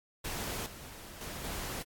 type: noise with level steps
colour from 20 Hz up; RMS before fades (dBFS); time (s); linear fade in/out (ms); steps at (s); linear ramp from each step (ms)
pink; -37 / -48 / -42 / -39; 0.24-1.83; 10; 0.66 / 1.21 / 1.44; 2
effects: AAC 64 kbps